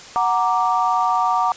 sine chord, Gb augmented, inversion none, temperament equal, 740 / 932.3 / 1174.7 Hz, Gb5 / Bb5 / D6, 0 / 0 / 0 cents, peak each -20 dBFS, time 0.16-1.52 s, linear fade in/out 0 ms, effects white hiss -39 dBFS RMS until 1.56 s + resampled to 16000 Hz

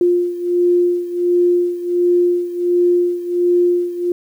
sine beating tone pair, 352 / 353.4 Hz, F4 / F4, +14 / +21 cents, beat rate 1.4 Hz, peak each -14 / -18 dBFS, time 0.01-4.12 s, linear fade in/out 2 ms, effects 8-bit

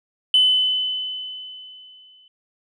sine tone with exponential decay, 3021 Hz, F#7, 35 cents sharp, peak -10 dBFS, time 0.34-2.28 s, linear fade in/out 2 ms, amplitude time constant 420 ms, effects tanh soft clip ceiling -7 dBFS

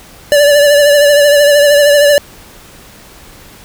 square tone with vibrato, 580 Hz, D5, 22 cents flat, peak -5 dBFS, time 0.32-2.18 s, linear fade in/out 0 ms, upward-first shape triangle, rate 13 Hz, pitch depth 44 cents each way, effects pink hiss -37 dBFS RMS until 3.64 s

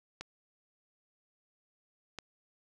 clicks, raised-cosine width 0.2 ms, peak -23 / -23 dBFS, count 2, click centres 0.21 / 2.187 s, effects none

